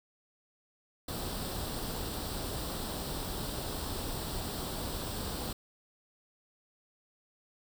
pink noise with comb filter, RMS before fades -37 dBFS, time 1.08-5.53 s, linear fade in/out 5 ms, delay 0.23 ms, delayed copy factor +0.6, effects none

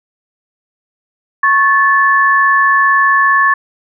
sine tone pair together, 1101.2 / 1739 Hz, C#6 / A6, -12 / -21 cents, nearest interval minor sixth, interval 791 cents, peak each -10 dBFS, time 1.43-3.54 s, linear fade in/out 5 ms, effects none

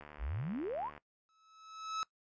click train, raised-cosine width 0.5 ms, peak -35 dBFS, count 73, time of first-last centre 0.01-0.978 s, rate 74.4 Hz
sine exponential sweep, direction up, 46.25 to 1174.7 Hz, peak -35 dBFS, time 0.18-0.91 s, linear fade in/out 50 ms
45% pulse tone with exponential growth, 1298 Hz, E6, 27 cents flat, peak -33 dBFS, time 1.29-2.03 s, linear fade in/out 0 ms, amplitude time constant 160 ms
effects noise-tail reverb RT60 0.1 s tail -20 dB re dry + resampled to 16000 Hz

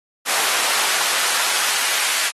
pink noise with high-pass filter sweep, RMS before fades -20 dBFS, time 0.25-2.32 s, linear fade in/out 50 ms, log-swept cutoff 820 to 1400 Hz, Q 0.73, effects AAC 32 kbps

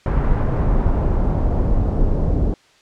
brown noise with low-pass filter sweep, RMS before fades -17 dBFS, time 0.06-2.54 s, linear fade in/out 2 ms, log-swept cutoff 1400 to 540 Hz, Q 1, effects white hiss -53 dBFS RMS until 2.81 s + low-pass 5000 Hz 12 dB/octave

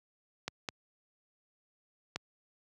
clicks, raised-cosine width 0.2 ms, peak -17 dBFS, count 3, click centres 0.48 / 0.688 / 2.16 s, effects high-pass 80 Hz 12 dB/octave

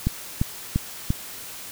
click train, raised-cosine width 5 ms, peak -8 dBFS, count 4, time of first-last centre 0.07-1.104 s, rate 2.9 Hz, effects white hiss -38 dBFS RMS until 1.71 s

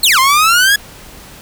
sawtooth exponential two-way sweep, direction down then up, 4483 to 1028 to 1697 Hz, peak -4 dBFS, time 0.03-0.76 s, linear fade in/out 5 ms, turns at 0.19 s, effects pink hiss -36 dBFS RMS until 1.41 s

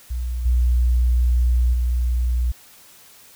sine tone with level steps, 60.8 Hz, B1, 26 cents flat, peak -22 / -14 / -17 dBFS, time 0.1-2.52 s, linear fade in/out 10 ms, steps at 0.45 / 1.73 s, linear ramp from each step 10 ms, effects white hiss -48 dBFS RMS until 3.35 s

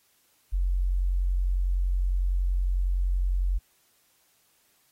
sine tone, 45.41 Hz, F#1, 32 cents flat, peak -22 dBFS, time 0.52-3.59 s, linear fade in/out 20 ms, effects white hiss -66 dBFS RMS until 4.91 s + AAC 48 kbps

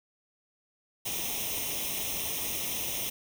white noise with comb filter, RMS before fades -33 dBFS, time 1.05-3.1 s, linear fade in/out 10 ms, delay 0.33 ms, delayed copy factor +0.8, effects none

